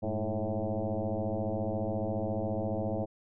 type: tone with frequency modulation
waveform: sine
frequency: 221.2 Hz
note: A3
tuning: 9 cents sharp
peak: -29 dBFS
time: 0.02-3.06 s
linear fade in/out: 20 ms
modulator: 107 Hz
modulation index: 4.6
effects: none